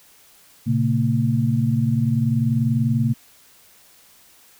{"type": "tone cluster", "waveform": "sine", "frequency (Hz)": [116.6, 137, 227.9], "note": ["A#2", "C#3", "A#3"], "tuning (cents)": [1, -20, -39], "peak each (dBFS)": -21, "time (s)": [0.66, 3.14], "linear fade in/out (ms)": 20, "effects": ["white hiss -52 dBFS RMS until 4.59 s"]}